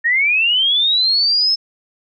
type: linear sweep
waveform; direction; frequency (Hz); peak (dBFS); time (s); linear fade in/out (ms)
sine; up; 1813 to 5274; -12; 0.04-1.56; 20
effects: none